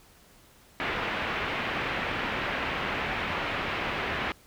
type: low-pass noise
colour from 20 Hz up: white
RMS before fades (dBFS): -31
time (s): 0.8-4.32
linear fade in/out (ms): 0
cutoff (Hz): 2600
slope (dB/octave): 24
effects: pink hiss -57 dBFS RMS until 4.46 s